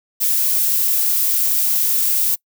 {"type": "noise", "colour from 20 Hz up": "violet", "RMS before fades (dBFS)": -17, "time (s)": [0.2, 2.36], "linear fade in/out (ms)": 20, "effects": ["noise-tail reverb RT60 0.1 s tail -25 dB re dry"]}